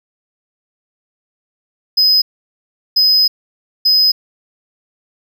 triangle tone bursts at uneven times, 5040 Hz, D#8, 21 cents sharp, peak -7 dBFS, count 3, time 1.97-2.22 / 2.96-3.28 / 3.85-4.12 s, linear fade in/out 10 ms, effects none

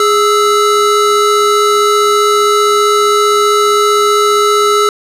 square tone pair together, 413.9 / 1317 Hz, G#4 / E6, -6 / -2 cents, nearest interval octave + minor sixth, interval 2004 cents, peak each -11 dBFS, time 0-4.89 s, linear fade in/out 2 ms, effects low-pass 10000 Hz 12 dB/octave

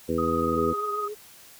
harmonic tone, 82.1 Hz, E2, 6 cents flat, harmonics 1 / 2 / 3 / 4 / 5 / 6, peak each -35 / -34 / -29 / -30 / -30 / -29 dBFS, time 0.08-0.74 s, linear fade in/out 20 ms
sine tone with tremolo, 1252 Hz, D#6, 10 cents sharp, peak -25 dBFS, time 0.18-1.08 s, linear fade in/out 5 ms, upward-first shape sine, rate 20 Hz, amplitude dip 45%
sine tone with vibrato, 415.3 Hz, G#4, in tune, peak -32 dBFS, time 0.53-1.15 s, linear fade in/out 20 ms, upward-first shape triangle, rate 7.1 Hz, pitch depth 45 cents each way
effects white hiss -50 dBFS RMS until 1.59 s

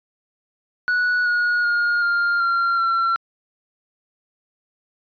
triangle tone with pitch steps, 1471 / 1447.4 / 1424.2 / 1401.3 / 1378.8 / 1356.7 Hz, F#6 / F#6 / F6 / F6 / F6 / E6, -11 / -39 / +33 / +5 / -23 / +49 cents, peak -15 dBFS, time 0.88-3.16 s, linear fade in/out 0 ms, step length 380 ms, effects resampled to 11025 Hz

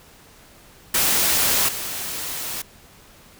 white noise with level steps, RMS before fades -19 / -29 dBFS, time 0.94-2.62 s, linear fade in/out 5 ms, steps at 1.68 s, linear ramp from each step 10 ms, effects pink hiss -49 dBFS RMS until 3.39 s

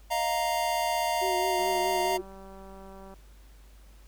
square chord, Eb suspended second, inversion none, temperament equal, 622.3 / 698.5 / 932.3 Hz, Eb5 / F5 / Bb5, 0 / 0 / 0 cents, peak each -34 / -30 / -30 dBFS, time 0.1-2.18 s, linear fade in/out 20 ms
sine tone with vibrato, 370 Hz, F#4, in tune, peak -30 dBFS, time 1.21-2.22 s, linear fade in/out 20 ms, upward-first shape triangle, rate 4.7 Hz, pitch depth 48 cents each way
click train, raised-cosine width 1 ms, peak -35 dBFS, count 300, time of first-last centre 1.59-3.139 s, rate 193 Hz
effects added 50 Hz sine -50 dBFS peak until 4.07 s + pink hiss -61 dBFS RMS until 4.07 s

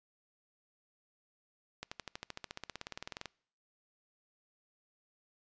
accelerating click train, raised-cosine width 0.2 ms, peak -23 dBFS, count 24, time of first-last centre 1.83-3.257 s, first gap 85 ms, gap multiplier 0.97, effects noise-tail reverb RT60 0.6 s tail -25 dB re dry + resampled to 16000 Hz

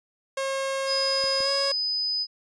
sawtooth tone with pitch glide, 540 to 552 Hz, C#5 to C#5, -45 to -7 cents, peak -22 dBFS, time 0.37-1.72 s, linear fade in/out 5 ms, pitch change +38 cents, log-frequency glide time 1.42-1.49 s
sine tone, 5000 Hz, D#8, 8 cents sharp, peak -24 dBFS, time 0.86-2.27 s, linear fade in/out 50 ms
clicks, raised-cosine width 2 ms, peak -29 dBFS, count 2, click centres 1.24 / 1.405 s
effects resampled to 22050 Hz

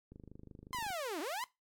click train, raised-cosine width 3 ms, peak -38 dBFS, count 21, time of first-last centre 0.12-0.904 s, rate 25.5 Hz
sawtooth linear two-way sweep, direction down then up, 1046.5 to 280.5 to 1046.5 Hz, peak -33 dBFS, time 0.73-1.44 s, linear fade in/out 0 ms, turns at 1.2 s
effects noise-tail reverb RT60 0.2 s tail -19 dB re dry + MP3 96 kbps

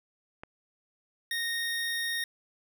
click, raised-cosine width 0.5 ms, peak -26 dBFS, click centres 0.435 s
25% pulse tone, 1856 Hz, A#6, 8 cents flat, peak -26 dBFS, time 1.31-2.24 s, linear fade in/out 2 ms
effects none

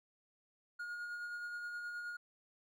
triangle tone with tremolo, 1432 Hz, F6, 43 cents sharp, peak -38 dBFS, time 0.79-2.17 s, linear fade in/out 10 ms, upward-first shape sine, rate 9.5 Hz, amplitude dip 30%, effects none

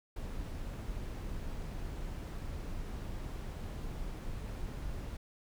brown noise, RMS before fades -40 dBFS, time 0.16-5.17 s, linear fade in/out 5 ms, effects none

